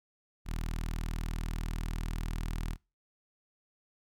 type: tone with notch filter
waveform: sawtooth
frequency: 40.07 Hz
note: E1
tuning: 48 cents flat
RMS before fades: -35 dBFS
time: 0.45-2.77 s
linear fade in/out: 50 ms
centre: 520 Hz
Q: 0.84
effects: noise-tail reverb RT60 0.3 s tail -24 dB re dry